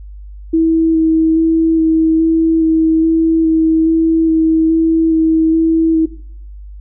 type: tone with vibrato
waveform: sine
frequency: 323.2 Hz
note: E4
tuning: 34 cents flat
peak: -8 dBFS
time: 0.53-6.06 s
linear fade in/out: 10 ms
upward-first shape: square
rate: 1.2 Hz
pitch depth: 11 cents each way
effects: noise-tail reverb RT60 0.6 s tail -17 dB re dry + added 50 Hz sine -29 dBFS peak until 6.8 s